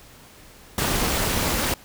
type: noise with amplitude modulation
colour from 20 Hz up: pink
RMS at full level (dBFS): -20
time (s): 0.78-1.74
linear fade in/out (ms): 2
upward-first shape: sine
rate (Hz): 269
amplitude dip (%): 70
effects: pink hiss -48 dBFS RMS until 1.84 s